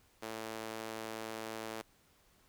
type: tone with high-pass filter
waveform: sawtooth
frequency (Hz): 111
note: A2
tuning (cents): +16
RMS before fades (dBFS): -43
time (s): 0.22-1.82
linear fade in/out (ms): 10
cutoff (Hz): 400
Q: 0.91
effects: pink hiss -68 dBFS RMS until 2.48 s